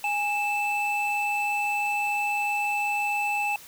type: tone pair together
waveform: triangle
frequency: 823 / 2637 Hz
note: G#5 / E7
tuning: -16 / 0 cents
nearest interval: octave + minor sixth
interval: 2016 cents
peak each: -25 / -25 dBFS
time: 0.04-3.56 s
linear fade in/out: 2 ms
effects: white hiss -47 dBFS RMS until 3.67 s